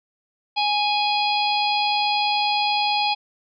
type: harmonic tone with a mistuned harmonic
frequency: 830.6 Hz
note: G#5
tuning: in tune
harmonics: 1 / 3 / 4 / 5 / 6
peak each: -21 / -26 / -27 / -28 / -29 dBFS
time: 0.56-3.15 s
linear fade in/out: 20 ms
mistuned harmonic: 6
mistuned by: -38 cents
effects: none